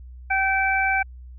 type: harmonic tone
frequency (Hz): 773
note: G5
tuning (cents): -24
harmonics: 1 / 2 / 3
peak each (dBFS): -23 / -23 / -23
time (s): 0.3-1.03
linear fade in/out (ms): 10
effects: added 62 Hz sine -38 dBFS peak until 1.38 s